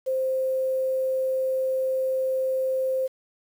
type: tone with quantisation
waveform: sine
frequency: 523.3 Hz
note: C5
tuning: in tune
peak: -22 dBFS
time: 0.06-3.08 s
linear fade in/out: 20 ms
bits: 8
effects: none